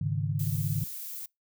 sine chord, Ab suspended fourth, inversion none, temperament equal, 103.83 / 138.59 / 155.56 Hz, Ab2 / Db3 / Eb3, 0 / 0 / 0 cents, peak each -31 dBFS, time 0.01-0.84 s, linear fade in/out 5 ms
violet noise, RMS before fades -39 dBFS, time 0.39-1.26 s, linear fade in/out 5 ms
effects noise-tail reverb RT60 0.2 s tail -26 dB re dry

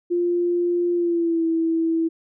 sine tone with pitch glide, 349.2 to 327.7 Hz, F4 to E4, 0 to -10 cents, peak -18 dBFS, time 0.1-2.09 s, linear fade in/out 20 ms, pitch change -110 cents, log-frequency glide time 0.94-1.45 s, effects none

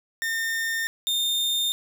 40% pulse tone pair in turn, 1817 / 3634 Hz, A#6 / A#7, -45 / -45 cents, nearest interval octave, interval 1200 cents, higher second, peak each -24 / -21 dBFS, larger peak second, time 0.22-0.87 / 1.07-1.72 s, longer neither, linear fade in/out 0 ms, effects none

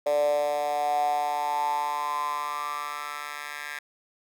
10% pulse tone with high-pass filter sweep, 146.83 Hz, D3, in tune, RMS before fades -28 dBFS, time 0.06-3.79 s, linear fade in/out 5 ms, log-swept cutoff 560 to 1600 Hz, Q 9, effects none

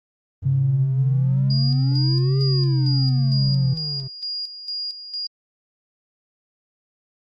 triangle exponential two-way sweep, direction up then down, 92 to 410.4 to 129.4 Hz, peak -26 dBFS, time 0.42-4.08 s, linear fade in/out 10 ms, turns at 2.41 s
sine tone with vibrato, 133.4 Hz, C3, 34 cents sharp, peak -16 dBFS, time 0.45-3.74 s, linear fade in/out 10 ms, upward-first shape square, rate 1.1 Hz, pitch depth 22 cents each way
sine tone with tremolo, 4847 Hz, D#8, 46 cents flat, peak -25 dBFS, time 1.5-5.27 s, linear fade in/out 5 ms, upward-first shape square, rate 2.2 Hz, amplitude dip 65%
effects Opus 24 kbps

